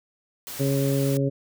white noise, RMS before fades -36 dBFS, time 0.47-1.17 s, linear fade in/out 0 ms
harmonic tone, 137.8 Hz, C#3, 10 cents flat, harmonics 1 / 2 / 3 / 4, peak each -23 / -26 / -28 / -29 dBFS, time 0.59-1.3 s, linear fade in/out 20 ms
effects none

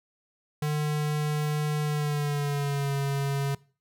square tone with pitch glide, 150.2 to 139.33 Hz, D3 to C#3, +39 to +9 cents, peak -26 dBFS, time 0.62-3.55 s, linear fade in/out 5 ms, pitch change -130 cents, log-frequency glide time 1.87-2.93 s, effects noise-tail reverb RT60 0.4 s tail -22 dB re dry

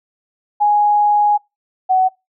sine tone pair in turn, 830.6 / 749 Hz, G#5 / F#5, 0 / +21 cents, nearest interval major second, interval 179 cents, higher first, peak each -10 dBFS, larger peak neither, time 0.6-1.38 / 1.89-2.09 s, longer first, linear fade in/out 20 ms, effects noise-tail reverb RT60 0.2 s tail -23 dB re dry

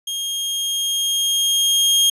sawtooth tone with level ramp, 3240 Hz, G#7, 43 cents flat, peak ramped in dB -20 to -9 dBFS, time 0.07-2.1 s, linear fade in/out 5 ms, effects resampled to 32000 Hz

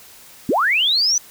sine linear sweep, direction up, 190.2 to 6060 Hz, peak -14 dBFS, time 0.49-1.18 s, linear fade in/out 2 ms, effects white hiss -44 dBFS RMS until 1.3 s

